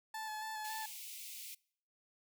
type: tone with vibrato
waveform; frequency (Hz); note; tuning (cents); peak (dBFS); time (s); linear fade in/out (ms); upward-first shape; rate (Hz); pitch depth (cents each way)
30% pulse; 868; A5; -24; -38; 0.14-0.86; 5; square; 3.6; 19
type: high-pass noise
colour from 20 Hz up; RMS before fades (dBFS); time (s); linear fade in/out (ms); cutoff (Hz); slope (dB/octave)
white; -48; 0.64-1.55; 10; 2100; 96
effects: noise-tail reverb RT60 0.6 s tail -25 dB re dry